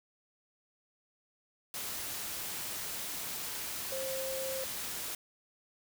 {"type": "tone in noise", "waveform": "sine", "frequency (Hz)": 530, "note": "C5", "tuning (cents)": 22, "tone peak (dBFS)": -36, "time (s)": [3.92, 4.64], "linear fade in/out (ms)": 2, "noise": "white", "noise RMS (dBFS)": -39, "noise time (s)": [1.74, 5.15], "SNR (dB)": 0, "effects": []}